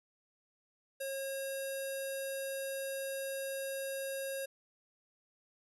square tone with low-pass filter, 542 Hz, C#5, 39 cents flat, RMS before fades -39 dBFS, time 1-4.46 s, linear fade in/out 10 ms, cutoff 11000 Hz, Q 5.4, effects none

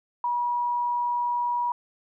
sine tone, 965 Hz, B5, 40 cents flat, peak -23 dBFS, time 0.24-1.72 s, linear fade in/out 2 ms, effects none

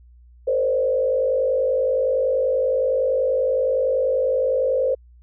sine tone with frequency modulation, 523.3 Hz, C5, in tune, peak -17 dBFS, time 0.47-4.95 s, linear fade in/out 10 ms, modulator 50.6 Hz, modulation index 0.98, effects added 60 Hz sine -46 dBFS peak until 5.22 s

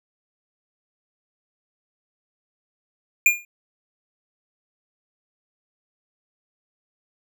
square tone with exponential decay, 2415 Hz, D7, 48 cents sharp, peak -10 dBFS, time 3.26-3.45 s, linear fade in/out 2 ms, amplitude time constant 40 ms, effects none

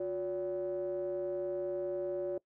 triangle ring-modulated tone, 105.8 Hz, G#2, 33 cents sharp, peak -27 dBFS, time 0-2.38 s, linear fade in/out 5 ms, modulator 465 Hz, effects noise-tail reverb RT60 0.1 s tail -22 dB re dry + tanh soft clip ceiling -25 dBFS

